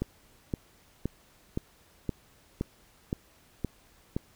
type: click train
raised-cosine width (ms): 3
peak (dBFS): -16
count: 9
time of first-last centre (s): 0.02-4.165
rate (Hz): 1.93
effects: pink hiss -61 dBFS RMS until 4.35 s